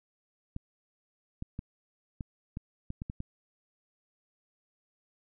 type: clicks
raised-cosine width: 5 ms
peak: -24 dBFS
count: 9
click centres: 0.564 / 1.424 / 1.591 / 2.208 / 2.571 / 2.904 / 3.019 / 3.099 / 3.204 s
effects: none